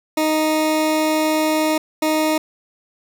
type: tone bursts at uneven times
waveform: 20% pulse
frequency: 311.1 Hz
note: D#4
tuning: in tune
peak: -11 dBFS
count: 2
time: 0.17-1.78 / 2.02-2.38 s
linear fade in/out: 5 ms
effects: none